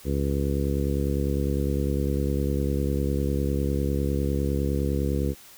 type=harmonic tone; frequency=69.9 Hz; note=C#2; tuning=15 cents sharp; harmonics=1 / 2 / 3 / 4 / 5 / 6 / 7; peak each=-26 / -29 / -31 / -32 / -33 / -34 / -34 dBFS; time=0.04-5.35 s; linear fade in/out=50 ms; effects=white hiss -49 dBFS RMS until 5.57 s